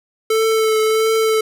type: tone with vibrato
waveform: square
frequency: 440 Hz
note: A4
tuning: in tune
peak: -14 dBFS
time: 0.3-1.41 s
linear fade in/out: 5 ms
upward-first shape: triangle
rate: 1.5 Hz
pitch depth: 21 cents each way
effects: none